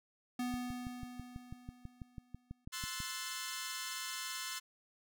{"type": "tone with exponential decay", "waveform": "square", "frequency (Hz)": 247.2, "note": "B3", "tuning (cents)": 2, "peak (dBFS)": -35, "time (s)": [0.39, 2.65], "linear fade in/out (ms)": 5, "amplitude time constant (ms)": 490}
{"type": "click train", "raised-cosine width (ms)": 5, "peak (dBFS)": -32, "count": 16, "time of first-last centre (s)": [0.54, 3.003], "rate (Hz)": 6.09}
{"type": "chord", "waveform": "10% pulse", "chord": "F# half-diminished seventh", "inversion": "second", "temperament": "equal with one note detuned", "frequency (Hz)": [1046.5, 1318.5, 1480, 1751.9], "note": ["C6", "E6", "F#6", "A6"], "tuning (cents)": [0, 0, 0, -8], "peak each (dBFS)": [-36, -39, -38, -36], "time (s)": [2.72, 4.6], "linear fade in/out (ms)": 20}
{"effects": []}